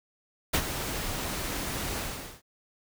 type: noise with ADSR envelope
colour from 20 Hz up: pink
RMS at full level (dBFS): -23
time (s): 0.53-2.42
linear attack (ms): 15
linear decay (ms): 62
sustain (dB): -10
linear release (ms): 440
effects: none